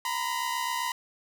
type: tone pair together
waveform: sawtooth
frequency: 940 / 1007.6 Hz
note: A#5 / B5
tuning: +14 / +34 cents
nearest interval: minor second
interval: 120 cents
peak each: -28 / -27 dBFS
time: 0.05-0.92 s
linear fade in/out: 2 ms
effects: none